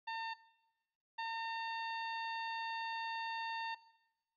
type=tone pair in turn; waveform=sawtooth; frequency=905 / 908.8 Hz; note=A5 / A#5; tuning=+48 / -44 cents; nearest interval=unison; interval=8 cents; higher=second; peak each=-35 / -34 dBFS; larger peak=second; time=0.07-0.34 / 1.18-3.75 s; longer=second; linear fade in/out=10 ms; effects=noise-tail reverb RT60 1.0 s tail -19 dB re dry + resampled to 11025 Hz